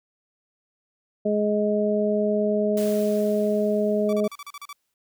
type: harmonic tone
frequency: 209.5 Hz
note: G#3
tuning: 15 cents sharp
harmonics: 1 / 2 / 3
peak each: -24 / -24 / -24 dBFS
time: 1.25-4.28 s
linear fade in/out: 10 ms
type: noise with exponential decay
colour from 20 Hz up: white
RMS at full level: -37 dBFS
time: 2.77-4.94 s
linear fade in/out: 2 ms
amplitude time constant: 470 ms
type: tone bursts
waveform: sawtooth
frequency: 1153 Hz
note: D6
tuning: 32 cents flat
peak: -32 dBFS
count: 9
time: 4.09-4.729 s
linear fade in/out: 2 ms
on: 39 ms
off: 36 ms
effects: none